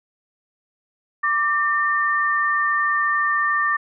sine tone pair together, 1174.7 / 1808.5 Hz, D6 / A6, 0 / +47 cents, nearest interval perfect fifth, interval 747 cents, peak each -20 dBFS, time 1.23-3.77 s, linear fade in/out 10 ms, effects none

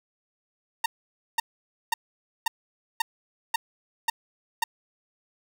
sawtooth tone bursts, 920 Hz, A#5, 23 cents flat, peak -17 dBFS, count 8, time 0.84-4.64 s, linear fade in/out 5 ms, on 20 ms, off 520 ms, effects none

